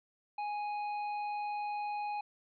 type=tone with hard clipping; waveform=sine; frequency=830.6 Hz; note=G#5; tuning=in tune; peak=-36 dBFS; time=0.38-2.21 s; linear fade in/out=5 ms; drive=7 dB; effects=resampled to 11025 Hz